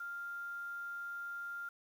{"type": "tone with quantisation", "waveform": "sine", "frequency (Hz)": 1396.9, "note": "F6", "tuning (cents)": 0, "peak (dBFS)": -40, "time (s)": [0, 1.69], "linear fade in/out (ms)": 5, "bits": 10, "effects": []}